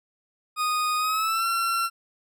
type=tone with pitch glide; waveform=40% pulse; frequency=1239 to 1359 Hz; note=D#6 to F6; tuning=-8 to -48 cents; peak=-22 dBFS; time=0.56-1.9 s; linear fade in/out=50 ms; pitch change=+160 cents; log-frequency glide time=0.98-1.46 s; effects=none